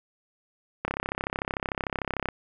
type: click train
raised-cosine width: 0.5 ms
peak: -12 dBFS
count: 49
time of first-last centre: 0.85-2.287 s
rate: 33.4 Hz
effects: none